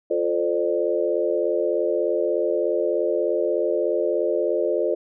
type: chord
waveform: sine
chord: D minor seventh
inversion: first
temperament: equal with one note detuned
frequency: 349.2 / 440 / 523.3 / 600 Hz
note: F4 / A4 / C5 / D5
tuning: 0 / 0 / 0 / +37 cents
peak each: -25 dBFS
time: 0.1-4.95 s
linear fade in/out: 10 ms
effects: none